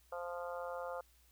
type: harmonic tone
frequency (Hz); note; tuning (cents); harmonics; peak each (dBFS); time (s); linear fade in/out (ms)
174.61; F3; 0; 3 / 4 / 5 / 6 / 7 / 8; -42 / -47 / -49 / -52 / -49 / -52; 0.12-1.01; 5
effects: added 60 Hz sine -67 dBFS peak until 1.31 s + white hiss -70 dBFS RMS until 1.31 s